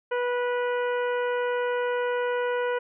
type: harmonic tone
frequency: 489.7 Hz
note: B4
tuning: 15 cents flat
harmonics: 1 / 2 / 3 / 4 / 5 / 6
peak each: -25 / -32 / -33 / -40 / -43 / -45 dBFS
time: 0.11-2.79 s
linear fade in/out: 10 ms
effects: none